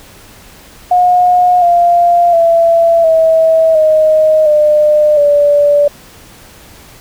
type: tone with pitch steps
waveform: sine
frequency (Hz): 720 / 694.7 / 670.2 / 646.7 / 623.9 / 602 / 580.8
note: F#5 / F5 / E5 / E5 / D#5 / D5 / D5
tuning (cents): -47 / -9 / +29 / -33 / +5 / +43 / -19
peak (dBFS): -5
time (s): 0.91-5.88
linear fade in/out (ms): 5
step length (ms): 710
effects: pink hiss -38 dBFS RMS until 7 s